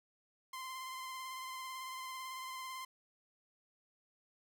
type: tone with vibrato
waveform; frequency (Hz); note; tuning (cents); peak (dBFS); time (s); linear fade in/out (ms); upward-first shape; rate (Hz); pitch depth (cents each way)
sawtooth; 1040; C6; -11; -39; 0.53-2.85; 5; sine; 18; 23
effects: none